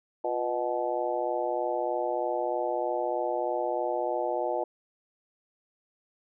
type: harmonic tone with a mistuned harmonic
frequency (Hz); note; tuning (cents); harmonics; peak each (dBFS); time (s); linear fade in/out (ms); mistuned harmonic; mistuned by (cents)
123.2; B2; -4; 3 / 4 / 5 / 6 / 7; -34 / -33 / -31 / -34 / -34; 0.24-4.64; 5; 3; -80
effects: none